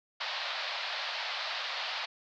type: band-pass noise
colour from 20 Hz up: white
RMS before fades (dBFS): -36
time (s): 0.2-2.06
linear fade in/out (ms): 10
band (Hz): 570 to 4600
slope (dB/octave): 48
effects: none